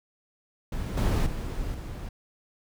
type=noise with level steps; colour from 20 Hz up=brown; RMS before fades=-31 / -23 / -32 / -36 dBFS; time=0.72-2.09 s; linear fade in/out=5 ms; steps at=0.97 / 1.26 / 1.74 s; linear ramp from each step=5 ms; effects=none